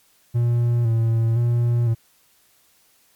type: tone with vibrato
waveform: triangle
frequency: 116.54 Hz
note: A#2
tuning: in tune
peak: -14 dBFS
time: 0.34-1.95 s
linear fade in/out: 20 ms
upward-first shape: square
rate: 0.98 Hz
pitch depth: 38 cents each way
effects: white hiss -59 dBFS RMS until 3.15 s + MP3 96 kbps

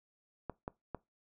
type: clicks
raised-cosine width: 1 ms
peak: -24 dBFS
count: 3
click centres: 0.497 / 0.679 / 0.947 s
effects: noise-tail reverb RT60 0.2 s tail -22 dB re dry

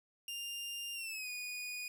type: tone with pitch glide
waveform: sawtooth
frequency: 2800 to 2466 Hz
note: F7 to D#7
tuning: +4 to -16 cents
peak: -37 dBFS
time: 0.28-1.88 s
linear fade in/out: 2 ms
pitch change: -220 cents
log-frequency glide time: 0.94-1.29 s
effects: none

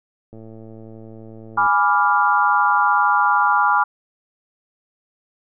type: click train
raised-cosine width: 2 ms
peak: -27 dBFS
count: 149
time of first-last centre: 0.33-1.663 s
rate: 111 Hz
type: chord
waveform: sine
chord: G# diminished seventh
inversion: none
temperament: equal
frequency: 830.6 / 987.8 / 1174.7 / 1396.9 Hz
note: G#5 / B5 / D6 / F6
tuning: 0 / 0 / 0 / 0 cents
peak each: -19 dBFS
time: 1.57-3.84 s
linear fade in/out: 10 ms
effects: none

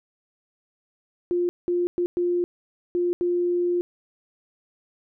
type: tone bursts at uneven times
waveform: sine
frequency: 351.8 Hz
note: F4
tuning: 13 cents sharp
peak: -20 dBFS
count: 6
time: 1.31-1.49 / 1.68-1.87 / 1.98-2.06 / 2.17-2.44 / 2.95-3.13 / 3.21-3.81 s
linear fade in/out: 0 ms
effects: none

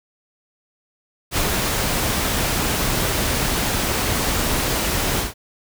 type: noise with ADSR envelope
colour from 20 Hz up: pink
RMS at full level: -19 dBFS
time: 1.31-5.34 s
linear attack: 63 ms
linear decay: 45 ms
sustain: -2 dB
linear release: 150 ms
effects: none

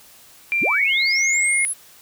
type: tone with pitch glide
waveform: sine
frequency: 2371 to 2149 Hz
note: D7 to C7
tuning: +16 to +46 cents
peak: -17 dBFS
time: 0.52-1.65 s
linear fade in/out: 0 ms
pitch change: -170 cents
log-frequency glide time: 0.66-0.92 s
type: linear sweep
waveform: sine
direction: up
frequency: 82.5 to 10970 Hz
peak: -21 dBFS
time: 0.61-1.74 s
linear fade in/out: 20 ms
effects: white hiss -48 dBFS RMS until 2.01 s

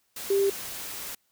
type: tone in noise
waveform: sine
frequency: 395.2 Hz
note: G4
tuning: 14 cents sharp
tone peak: -20 dBFS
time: 0.3-0.5 s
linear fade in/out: 5 ms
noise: white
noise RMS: -37 dBFS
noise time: 0.16-1.15 s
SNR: +14 dB
effects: white hiss -71 dBFS RMS until 1.31 s

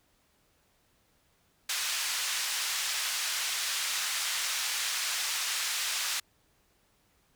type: band-pass noise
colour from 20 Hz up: white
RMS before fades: -32 dBFS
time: 1.69-6.2 s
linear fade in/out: 5 ms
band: 1300 to 6900 Hz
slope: 12 dB/octave
effects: pink hiss -69 dBFS RMS until 7.35 s

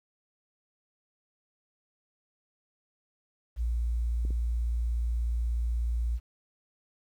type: tone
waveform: sine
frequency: 58.27 Hz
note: A#1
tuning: in tune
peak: -26 dBFS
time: 3.56-6.2 s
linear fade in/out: 50 ms
type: clicks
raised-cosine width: 3 ms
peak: -29 dBFS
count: 2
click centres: 4.251 / 4.306 s
effects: 10-bit

